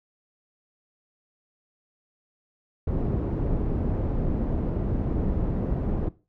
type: low-pass noise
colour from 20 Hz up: pink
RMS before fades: -26 dBFS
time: 2.87-6.09 s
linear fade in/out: 5 ms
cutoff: 390 Hz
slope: 12 dB/octave
effects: noise-tail reverb RT60 0.3 s tail -18 dB re dry